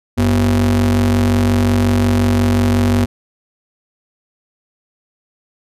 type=ring-modulated tone; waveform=square; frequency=73.1 Hz; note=D2; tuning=7 cents flat; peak=-9 dBFS; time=0.17-3.06 s; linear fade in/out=20 ms; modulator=169 Hz; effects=resampled to 32000 Hz